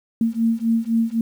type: beating tone pair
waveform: sine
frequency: 226.1 / 230 Hz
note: A3 / A#3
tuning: +47 / -23 cents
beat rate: 3.9 Hz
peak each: -20 dBFS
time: 0.21-1.21 s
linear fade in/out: 2 ms
effects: 8-bit